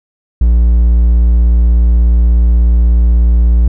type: tone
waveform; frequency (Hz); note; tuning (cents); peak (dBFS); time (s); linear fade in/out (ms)
triangle; 58.27; A#1; 0; -3; 0.41-3.68; 5
effects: none